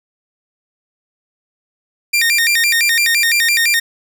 sawtooth tone with vibrato, 2093 Hz, C7, in tune, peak -8 dBFS, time 2.13-3.8 s, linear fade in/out 10 ms, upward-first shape square, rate 5.9 Hz, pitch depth 220 cents each way, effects none

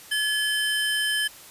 square tone pair together, 1708 / 3084 Hz, G#6 / G7, +48 / -29 cents, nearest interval minor seventh, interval 1023 cents, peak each -26 dBFS, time 0.11-1.28 s, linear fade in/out 10 ms, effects white hiss -46 dBFS RMS until 1.5 s + resampled to 32000 Hz

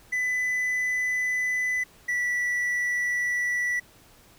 triangle tone pair in turn, 2000 / 1957.7 Hz, B6 / B6, +21 / -16 cents, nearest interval unison, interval 37 cents, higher first, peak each -22 dBFS, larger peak neither, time 0.12-1.84 / 2.08-3.8 s, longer neither, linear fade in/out 10 ms, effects pink hiss -55 dBFS RMS until 4.38 s

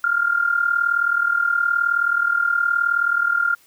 sine tone with amplitude modulation, 1400 Hz, F6, 4 cents sharp, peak -13 dBFS, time 0.04-3.55 s, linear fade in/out 2 ms, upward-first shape sine, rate 39 Hz, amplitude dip 75%, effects white hiss -55 dBFS RMS until 3.66 s

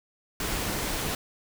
pink noise, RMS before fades -30 dBFS, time 0.4-1.15 s, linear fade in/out 2 ms, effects none

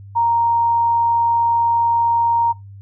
sine tone, 932.3 Hz, A#5, in tune, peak -13 dBFS, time 0.15-2.53 s, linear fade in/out 20 ms, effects noise-tail reverb RT60 0.2 s tail -22 dB re dry + added 99 Hz sine -35 dBFS peak until 2.81 s

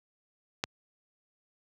click, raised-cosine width 0.2 ms, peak -11 dBFS, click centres 0.639 s, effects high-pass 80 Hz 12 dB/octave

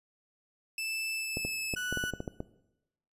sawtooth tone with pitch glide, 2637 to 2607 Hz, E7 to E7, 0 to -20 cents, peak -30 dBFS, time 0.78-1.75 s, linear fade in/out 2 ms, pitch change -20 cents, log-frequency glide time 1.13-1.58 s
clicks, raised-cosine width 2 ms, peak -21 dBFS, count 10, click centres 1.371 / 1.45 / 1.738 / 1.926 / 1.973 / 2.039 / 2.137 / 2.204 / 2.278 / 2.404 s
35% pulse tone, 1480 Hz, F#6, in tune, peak -31 dBFS, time 1.76-2.11 s, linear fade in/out 10 ms
effects noise-tail reverb RT60 0.9 s tail -17 dB re dry + resampled to 32000 Hz

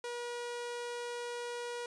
sawtooth tone, 480.7 Hz, B4, 47 cents flat, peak -34 dBFS, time 0.04-1.86 s, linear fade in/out 2 ms, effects resampled to 22050 Hz

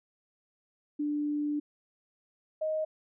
sine tone pair in turn, 295 / 625.1 Hz, D4 / D#5, +8 / +8 cents, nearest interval octave + minor second, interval 1300 cents, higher second, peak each -28 dBFS, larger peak neither, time 0.99-1.6 / 2.61-2.85 s, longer first, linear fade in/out 10 ms, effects none

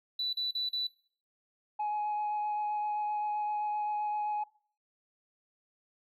triangle tone bursts, 3968 Hz, B7, 7 cents sharp, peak -27 dBFS, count 4, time 0.19-0.87 s, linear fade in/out 5 ms, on 140 ms, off 40 ms
sine tone with vibrato, 840 Hz, G#5, 19 cents sharp, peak -28 dBFS, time 1.79-4.44 s, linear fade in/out 10 ms, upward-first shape sine, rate 7.7 Hz, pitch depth 10 cents each way
effects noise-tail reverb RT60 0.5 s tail -23 dB re dry + tanh soft clip ceiling -28 dBFS

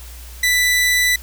sawtooth tone, 1982 Hz, B6, 6 cents sharp, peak -10 dBFS, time 0.43-1.16 s, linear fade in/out 5 ms, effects added 60 Hz sine -34 dBFS peak until 1.22 s + white hiss -41 dBFS RMS until 1.22 s

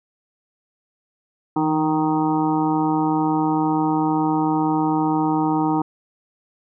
harmonic tone with a mistuned harmonic, 155.56 Hz, D#3, in tune, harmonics 1 / 2 / 3 / 5 / 6 / 7 / 8, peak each -27 / -19 / -32 / -25 / -25 / -35 / -32 dBFS, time 1.56-5.82 s, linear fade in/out 5 ms, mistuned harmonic 1, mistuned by +64 cents, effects none

